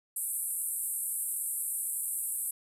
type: band-pass noise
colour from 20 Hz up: pink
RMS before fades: -34 dBFS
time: 0.16-2.51 s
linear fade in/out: 5 ms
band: 8200 to 13000 Hz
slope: 96 dB/octave
effects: none